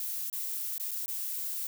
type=noise with dropouts; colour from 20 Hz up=violet; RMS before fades=-35 dBFS; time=0-1.67 s; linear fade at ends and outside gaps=2 ms; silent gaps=0.3-0.328 / 0.781-0.798 / 0.91-0.914 / 1.06-1.08 s; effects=none